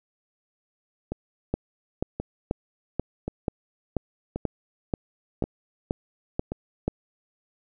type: two click trains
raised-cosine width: 2 ms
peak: -16 / -11 dBFS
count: 6 / 12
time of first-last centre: 1.12-6.52 / 1.54-6.88 s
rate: 0.926 / 2.06 Hz
effects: none